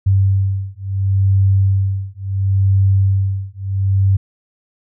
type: beating tone pair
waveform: sine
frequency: 96.8 / 97.52 Hz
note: G2 / G2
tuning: -21 / -8 cents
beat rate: 0.72 Hz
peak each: -15 dBFS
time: 0.06-4.17 s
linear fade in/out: 10 ms
effects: none